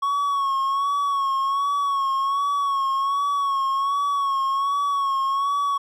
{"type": "tone with vibrato", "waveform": "triangle", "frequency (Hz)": 1108.7, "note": "C#6", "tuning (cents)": 0, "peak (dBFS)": -18, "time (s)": [0.02, 5.78], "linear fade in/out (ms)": 10, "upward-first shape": "sine", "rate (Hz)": 1.3, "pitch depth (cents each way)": 47, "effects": []}